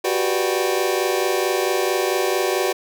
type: chord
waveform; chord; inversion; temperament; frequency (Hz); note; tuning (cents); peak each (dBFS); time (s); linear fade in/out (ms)
sawtooth; G major seventh; third; just; 367.5 / 392 / 490 / 588; F#4 / G4 / B4 / D5; -12 / 0 / -14 / +2; -18 / -20 / -21 / -22; 0.04-2.73; 10
effects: none